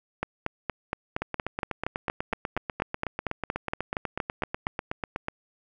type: two click trains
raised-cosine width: 0.5 ms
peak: -14 / -12 dBFS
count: 34 / 20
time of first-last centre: 1.22-5.284 / 0.23-4.669 s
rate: 8.12 / 4.28 Hz
effects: none